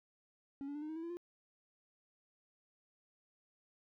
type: tone with pitch steps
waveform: triangle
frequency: 277.2 / 286.5 / 296.1 / 306 / 316.2 / 326.8 / 337.7 / 349 Hz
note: C#4 / D4 / D4 / D#4 / D#4 / E4 / E4 / F4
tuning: 0 / -43 / +14 / -29 / +28 / -15 / +42 / -1 cents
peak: -38 dBFS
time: 0.61-1.17 s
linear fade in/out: 0 ms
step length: 70 ms
effects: tanh soft clip ceiling -34 dBFS